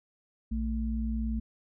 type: tone pair together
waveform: sine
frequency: 58.96 / 222.6 Hz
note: A#1 / A3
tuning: +20 / +20 cents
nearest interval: octave + major seventh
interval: 2300 cents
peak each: -30 / -32 dBFS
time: 0.51-1.4 s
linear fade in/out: 10 ms
effects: none